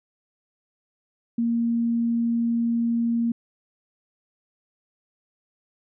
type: tone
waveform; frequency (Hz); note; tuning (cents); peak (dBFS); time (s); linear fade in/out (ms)
sine; 233.1; A#3; 0; -20; 1.38-3.32; 5
effects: none